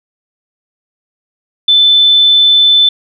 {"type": "tone", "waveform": "sine", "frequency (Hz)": 3520, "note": "A7", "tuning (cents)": 0, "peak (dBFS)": -4, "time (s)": [1.68, 2.89], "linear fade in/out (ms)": 5, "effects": []}